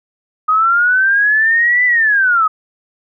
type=linear two-way sweep; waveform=sine; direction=up then down; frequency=1244.5 to 2002 to 1244.5 Hz; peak=-9 dBFS; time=0.48-2.48 s; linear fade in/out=10 ms; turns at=1.85 s; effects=none